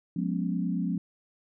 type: chord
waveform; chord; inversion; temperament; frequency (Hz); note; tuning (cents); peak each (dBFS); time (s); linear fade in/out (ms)
sine; C# dominant seventh; first; equal with one note detuned; 178.18 / 207.7 / 246.9 / 277.2; E#3 / G#3 / B3 / C#4; +35 / 0 / 0 / 0; -29 / -33 / -34 / -34; 0.16-0.98; 5
effects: none